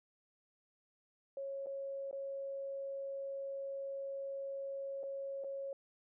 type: tone with dropouts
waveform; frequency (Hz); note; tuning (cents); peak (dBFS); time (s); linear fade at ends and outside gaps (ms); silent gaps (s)
sine; 549; C#5; -17; -39; 1.37-5.73; 2; 1.661-1.668 / 2.112-2.128 / 5.032-5.036 / 5.439-5.444
effects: none